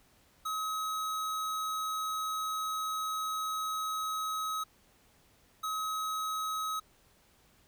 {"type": "tone bursts at uneven times", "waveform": "square", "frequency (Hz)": 1275, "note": "D#6", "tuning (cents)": 42, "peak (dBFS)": -33, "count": 2, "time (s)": [[0.45, 4.64], [5.63, 6.8]], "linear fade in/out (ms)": 10, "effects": ["pink hiss -65 dBFS RMS until 7.67 s"]}